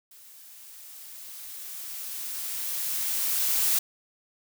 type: noise with level ramp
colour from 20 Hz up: blue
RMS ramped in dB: -51 to -23 dBFS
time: 0.11-3.79 s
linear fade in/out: 5 ms
effects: none